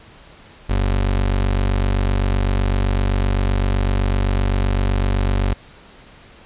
30% pulse tone, 47.82 Hz, G1, 42 cents flat, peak -13 dBFS, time 0.69-5.54 s, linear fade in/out 10 ms, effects pink hiss -45 dBFS RMS until 6.45 s + resampled to 8000 Hz

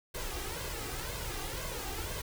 pink noise with flanger, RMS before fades -38 dBFS, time 0.14-2.22 s, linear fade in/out 10 ms, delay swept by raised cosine 1.9 to 2.55 ms, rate 2 Hz, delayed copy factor +0.65, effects none

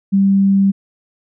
sine tone, 196 Hz, G3, in tune, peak -9 dBFS, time 0.12-0.72 s, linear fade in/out 20 ms, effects none

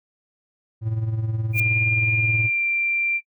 triangle tone with tremolo, 110.9 Hz, A2, 14 cents sharp, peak -17 dBFS, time 0.81-2.5 s, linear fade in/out 50 ms, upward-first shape triangle, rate 19 Hz, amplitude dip 65%
violet noise with exponential growth, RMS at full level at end -25 dBFS, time 1.51-1.6 s, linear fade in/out 2 ms, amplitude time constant 18 ms
sine tone with pitch glide, 2399 to 2365 Hz, D7 to D7, +36 to +12 cents, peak -19 dBFS, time 1.53-3.21 s, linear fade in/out 50 ms, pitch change -24 cents, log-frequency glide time 2.21-2.66 s
effects noise-tail reverb RT60 0.1 s tail -23 dB re dry

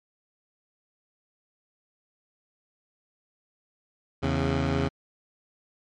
15% pulse tone pair together, 81.2 / 136.4 Hz, E2 / C#3, -26 / -28 cents, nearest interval major sixth, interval 898 cents, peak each -20 dBFS, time 4.22-4.89 s, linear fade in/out 20 ms, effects low-pass 4000 Hz 12 dB/octave + MP3 64 kbps

